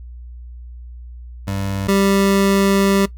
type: tone pair in turn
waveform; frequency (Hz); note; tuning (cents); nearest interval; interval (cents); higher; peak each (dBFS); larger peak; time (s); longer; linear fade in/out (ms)
25% pulse; 98 / 196.74; G2 / G3; 0 / +7; octave; 1207; second; -17 / -9; second; 1.47-1.88 / 1.88-3.06; second; 10
effects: noise-tail reverb RT60 0.1 s tail -18 dB re dry + added 60 Hz sine -32 dBFS peak until 3.17 s